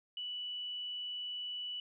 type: tone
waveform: sine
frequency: 2960 Hz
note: F#7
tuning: in tune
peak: -38 dBFS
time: 0.17-1.8 s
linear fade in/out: 2 ms
effects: none